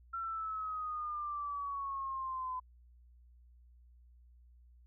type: exponential sweep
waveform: sine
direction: down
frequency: 1359 to 1011 Hz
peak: -36 dBFS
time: 0.13-2.6 s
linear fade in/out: 10 ms
effects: added 60 Hz sine -58 dBFS peak until 4.86 s